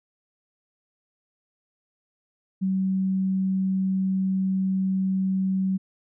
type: tone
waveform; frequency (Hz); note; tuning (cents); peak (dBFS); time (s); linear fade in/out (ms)
sine; 190; F#3; +46; -21; 2.61-5.78; 20
effects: none